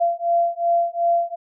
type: beating tone pair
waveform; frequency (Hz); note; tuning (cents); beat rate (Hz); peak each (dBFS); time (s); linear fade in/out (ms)
sine; 684 / 686.7; F5 / F5; -36 / -29; 2.7; -20; 0-1.36; 20
effects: none